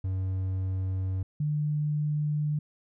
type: tone pair in turn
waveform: triangle / sine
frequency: 94.2 / 149.53 Hz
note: F#2 / D3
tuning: +32 / +32 cents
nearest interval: minor sixth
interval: 800 cents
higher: second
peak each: -25 dBFS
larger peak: neither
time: 0.04-1.23 / 1.4-2.59 s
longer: neither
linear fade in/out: 5 ms
effects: none